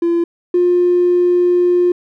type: tone pair in turn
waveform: triangle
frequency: 340.6 / 354.6 Hz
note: F4 / F4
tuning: -43 / +26 cents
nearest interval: minor second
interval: 69 cents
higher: second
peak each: -9 / -6 dBFS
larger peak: second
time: 0.02-0.24 / 0.54-1.92 s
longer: second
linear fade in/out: 5 ms
effects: tanh soft clip ceiling -7 dBFS